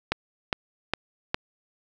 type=click train; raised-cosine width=0.3 ms; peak=-7 dBFS; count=4; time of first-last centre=0.12-1.344 s; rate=2.45 Hz; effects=none